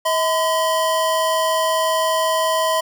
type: tone pair together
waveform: square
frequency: 640 / 1014.5 Hz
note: D#5 / B5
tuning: +49 / +46 cents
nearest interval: minor sixth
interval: 797 cents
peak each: -20 dBFS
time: 0.05-2.81 s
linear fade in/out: 10 ms
effects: none